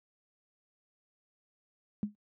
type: tone with exponential decay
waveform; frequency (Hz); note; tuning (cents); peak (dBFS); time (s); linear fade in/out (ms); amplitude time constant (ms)
sine; 207.7; G#3; 0; -25; 2.03-2.15; 0; 24
effects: high-pass 100 Hz 12 dB/octave